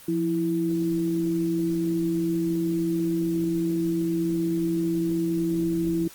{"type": "tone pair together", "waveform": "sine", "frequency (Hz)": [173.09, 329.6], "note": ["F3", "E4"], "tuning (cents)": [-15, 0], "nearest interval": "major seventh", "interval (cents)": 1115, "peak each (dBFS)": [-28, -23], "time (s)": [0.08, 6.08], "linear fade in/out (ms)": 5, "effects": ["white hiss -47 dBFS RMS until 6.14 s", "Opus 32 kbps"]}